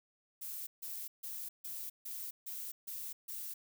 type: noise bursts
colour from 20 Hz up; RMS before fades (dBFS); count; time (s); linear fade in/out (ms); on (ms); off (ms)
violet; -43; 8; 0.41-3.54; 10; 260; 150
effects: none